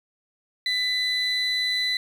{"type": "tone pair together", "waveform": "sine", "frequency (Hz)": [1998, 4001], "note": ["B6", "B7"], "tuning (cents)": [20, 22], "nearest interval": "octave", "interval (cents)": 1202, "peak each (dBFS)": [-25, -22], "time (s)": [0.66, 1.97], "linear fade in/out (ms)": 2, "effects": ["tanh soft clip ceiling -18 dBFS", "8-bit"]}